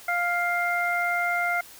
harmonic tone, 700 Hz, F5, 4 cents sharp, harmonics 1 / 2 / 3, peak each -27 / -27 / -27 dBFS, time 0.08-1.61 s, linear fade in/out 5 ms, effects white hiss -47 dBFS RMS until 1.79 s

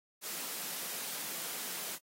white high-pass noise, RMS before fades -40 dBFS, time 0.21-1.99 s, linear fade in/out 50 ms, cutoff 150 Hz, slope 48 dB/octave, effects AAC 48 kbps

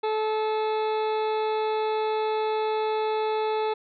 harmonic tone with a mistuned harmonic, 433.6 Hz, A4, 25 cents flat, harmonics 1 / 2 / 3 / 4 / 5 / 6 / 8 / 9 / 10, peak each -25 / -28 / -38 / -46 / -44 / -42 / -44 / -46 / -52 dBFS, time 0.03-3.74 s, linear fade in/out 10 ms, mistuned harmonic 10, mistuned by -26 cents, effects none

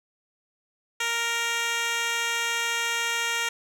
10% pulse tone with band-pass filter, 466 Hz, A#4, 1 cent flat, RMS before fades -27 dBFS, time 1-3.49 s, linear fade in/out 5 ms, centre 4000 Hz, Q 0.56, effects none

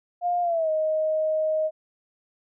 sine tone with pitch glide, 706 to 625.4 Hz, F5 to D#5, +19 to +9 cents, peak -21 dBFS, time 0.21-1.71 s, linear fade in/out 50 ms, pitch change -210 cents, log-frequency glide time 0.42-0.7 s, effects none

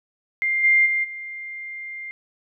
sine tone with level steps, 2100 Hz, C7, 6 cents sharp, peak -19 / -13 / -19 / -31 dBFS, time 0.42-2.11 s, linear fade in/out 0 ms, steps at 0.63 / 0.85 / 1.03 s, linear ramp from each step 20 ms, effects none

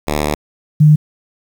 5% pulse / sine tone pair in turn, 74.7 / 151.84 Hz, D2 / D#3, +30 / -42 cents, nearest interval octave, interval 1228 cents, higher second, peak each -4 dBFS, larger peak neither, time 0.07-0.35 / 0.8-0.96 s, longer first, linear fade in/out 10 ms, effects 7-bit

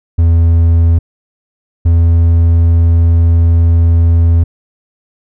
triangle tone pair in turn, 83.4 / 83.8 Hz, E2 / E2, +21 / +29 cents, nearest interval unison, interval 8 cents, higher second, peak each -3 dBFS, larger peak neither, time 0.18-0.99 / 1.85-4.44 s, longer second, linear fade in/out 10 ms, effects none

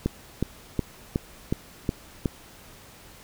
click train, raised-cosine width 3 ms, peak -10 dBFS, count 7, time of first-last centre 0.06-2.258 s, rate 2.73 Hz, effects pink hiss -49 dBFS RMS until 3.23 s

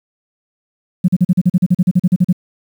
sine tone bursts, 180 Hz, F#3, 47 cents flat, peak -6 dBFS, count 16, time 1.04-2.328 s, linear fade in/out 10 ms, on 43 ms, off 40 ms, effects tanh soft clip ceiling -2 dBFS + 7-bit

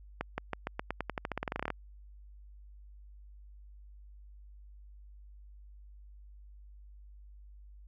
accelerating click train, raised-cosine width 0.5 ms, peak -18 dBFS, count 21, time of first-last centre 0.21-1.703 s, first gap 170 ms, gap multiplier 0.9, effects added 50 Hz sine -50 dBFS peak until 7.87 s

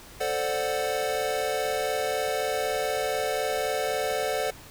square chord, D dominant seventh, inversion second, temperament equal, 440 / 523.3 / 587.3 / 740 Hz, A4 / C5 / D5 / F#5, 0 / 0 / 0 / 0 cents, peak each -32 dBFS, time 0.2-4.51 s, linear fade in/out 10 ms, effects pink hiss -47 dBFS RMS until 4.7 s

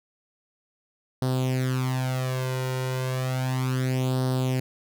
sawtooth tone with flanger, 129.1 Hz, C3, 23 cents flat, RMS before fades -26 dBFS, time 1.22-4.6 s, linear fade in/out 2 ms, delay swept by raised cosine 0.21 to 2.11 ms, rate 0.33 Hz, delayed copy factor +0.75, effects none

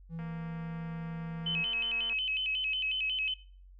triangle tone, 164.81 Hz, E3, in tune, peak -35 dBFS, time 0.09-1.65 s, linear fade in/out 50 ms
click train, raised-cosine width 0.5 ms, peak -36 dBFS, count 451, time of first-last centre 0.19-2.13 s, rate 232 Hz
sine tone with vibrato, 2794 Hz, F7, in tune, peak -30 dBFS, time 1.46-3.34 s, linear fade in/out 5 ms, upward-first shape square, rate 5.5 Hz, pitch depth 150 cents each way
effects noise-tail reverb RT60 0.4 s tail -17 dB re dry + added 46 Hz sine -51 dBFS peak until 3.79 s

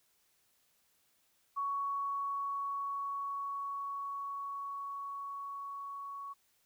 sine tone with level ramp, 1117 Hz, C#6, 13 cents sharp, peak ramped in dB -32 to -41 dBFS, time 1.56-6.34 s, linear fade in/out 20 ms, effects white hiss -73 dBFS RMS until 6.65 s

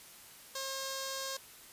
5% pulse tone with notch filter, 537 Hz, C5, 45 cents sharp, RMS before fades -39 dBFS, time 0.55-1.37 s, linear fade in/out 5 ms, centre 2400 Hz, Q 1.2, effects white hiss -54 dBFS RMS until 1.72 s + resampled to 32000 Hz

